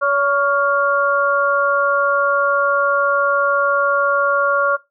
sine tone cluster, 566 / 1120 / 1400 Hz, C#5 / C#6 / F6, +36 / +18 / +4 cents, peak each -18 dBFS, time 0.01-4.77 s, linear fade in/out 20 ms, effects noise-tail reverb RT60 0.2 s tail -19 dB re dry

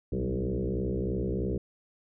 sine tone with frequency modulation, 130.81 Hz, C3, in tune, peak -27 dBFS, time 0.12-1.58 s, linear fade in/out 5 ms, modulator 63.1 Hz, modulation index 5.4, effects none

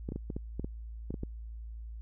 clicks, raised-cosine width 3 ms, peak -23 dBFS, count 10, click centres 0.089 / 0.121 / 0.16 / 0.302 / 0.365 / 0.596 / 0.645 / 1.106 / 1.142 / 1.234 s, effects added 56 Hz sine -40 dBFS peak until 2.01 s

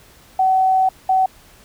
sine tone bursts at uneven times, 756 Hz, F#5, 37 cents sharp, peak -12 dBFS, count 2, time 0.39-0.89 / 1.09-1.26 s, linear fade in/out 5 ms, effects pink hiss -48 dBFS RMS until 1.64 s

